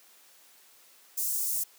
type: high-pass noise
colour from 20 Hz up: white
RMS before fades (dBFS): -30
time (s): 1.17-1.64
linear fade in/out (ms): 10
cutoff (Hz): 6600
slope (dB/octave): 24
effects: white hiss -58 dBFS RMS until 1.78 s + high-pass 300 Hz 12 dB/octave